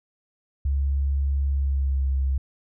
sine tone with pitch glide, 69.3 to 67.06 Hz, C#2 to C2, 0 to +43 cents, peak -20 dBFS, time 0.65-2.38 s, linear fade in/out 5 ms, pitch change -57 cents, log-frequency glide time 1.49-2.1 s, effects none

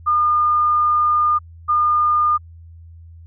sine tone pair in turn, 1213 / 1213 Hz, D#6 / D#6, -44 / -44 cents, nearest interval unison, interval 0 cents, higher neither, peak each -13 / -13 dBFS, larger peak neither, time 0.06-1.39 / 1.68-2.38 s, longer first, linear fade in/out 20 ms, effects added 83 Hz sine -38 dBFS peak until 3.26 s

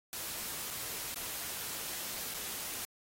white noise with dropouts, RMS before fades -40 dBFS, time 0.13-2.85 s, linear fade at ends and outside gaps 0 ms, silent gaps 0.703-0.707 / 1.143-1.159 / 2.34-2.344 s, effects AAC 48 kbps

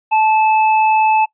triangle tone with hard clipping, 871 Hz, A5, 18 cents flat, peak -12 dBFS, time 0.11-1.26 s, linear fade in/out 20 ms, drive 16 dB, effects noise-tail reverb RT60 0.1 s tail -22 dB re dry + resampled to 8000 Hz

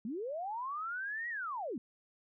sine linear two-way sweep, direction up then down, 198.3 to 1937 to 198.3 Hz, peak -36 dBFS, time 0.05-1.78 s, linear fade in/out 2 ms, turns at 1.29 s, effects none

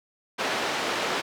pink band-pass noise, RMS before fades -28 dBFS, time 0.38-1.22 s, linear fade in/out 20 ms, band 370 to 4200 Hz, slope 12 dB/octave, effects none

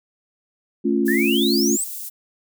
sine chord, A augmented, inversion none, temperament equal, 220 / 277.2 / 349.2 Hz, A3 / C#4 / E#4, 0 / 0 / 0 cents, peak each -21 dBFS, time 0.84-1.77 s, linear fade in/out 20 ms
white high-pass noise, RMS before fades -32 dBFS, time 1.05-2.1 s, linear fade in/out 20 ms, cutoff 8900 Hz, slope 12 dB/octave
sine exponential sweep, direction up, 1702 to 8480 Hz, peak -21 dBFS, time 1.08-1.84 s, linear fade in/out 2 ms
effects none

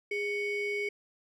triangle ring-modulated tone, 1318.5 Hz, E6, in tune, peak -25 dBFS, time 0.11-0.89 s, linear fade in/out 5 ms, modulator 908 Hz, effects none

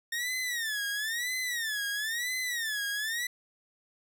sawtooth tone with vibrato, 1824 Hz, A#6, 38 cents flat, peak -27 dBFS, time 0.12-3.27 s, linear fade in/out 5 ms, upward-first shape sine, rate 1 Hz, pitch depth 190 cents each way, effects none

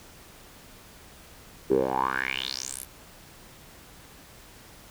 10% pulse tone with band-pass filter sweep, 65.41 Hz, C2, in tune, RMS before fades -28 dBFS, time 1.7-2.85 s, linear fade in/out 10 ms, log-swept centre 370 to 12000 Hz, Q 6.3, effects pink hiss -50 dBFS RMS until 4.9 s

